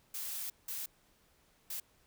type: noise bursts at uneven times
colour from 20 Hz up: blue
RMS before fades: -40 dBFS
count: 3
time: 0.14-0.5 / 0.68-0.86 / 1.7-1.8 s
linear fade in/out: 5 ms
effects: pink hiss -69 dBFS RMS until 2.06 s